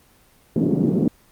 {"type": "band-pass noise", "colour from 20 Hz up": "white", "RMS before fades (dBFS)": -19, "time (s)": [0.56, 1.08], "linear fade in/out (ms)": 2, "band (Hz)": [150, 320], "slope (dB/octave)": 24, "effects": ["pink hiss -55 dBFS RMS until 1.31 s", "Opus 24 kbps"]}